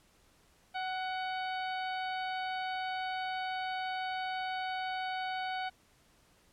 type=harmonic tone with a mistuned harmonic; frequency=749 Hz; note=F#5; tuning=21 cents sharp; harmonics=1 / 2 / 3 / 4 / 5 / 6; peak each=-35 / -41 / -45 / -47 / -49 / -51 dBFS; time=0.74-5.7 s; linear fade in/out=20 ms; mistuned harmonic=2; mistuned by=-24 cents; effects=pink hiss -66 dBFS RMS until 6.52 s + low-pass 12000 Hz 12 dB/octave